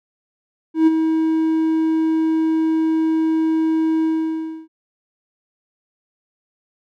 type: tone with ADSR envelope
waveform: triangle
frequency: 320 Hz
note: D#4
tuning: 49 cents sharp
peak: -6 dBFS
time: 0.74-4.68 s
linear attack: 130 ms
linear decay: 23 ms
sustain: -7 dB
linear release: 640 ms
effects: none